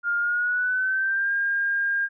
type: tone with pitch glide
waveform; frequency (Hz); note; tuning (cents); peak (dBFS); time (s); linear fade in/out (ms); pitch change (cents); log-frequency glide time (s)
sine; 1410 to 1610.3; F6 to G6; +16 to +46; -21; 0.03-2.09; 50; +230; 0.19-1.32
effects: none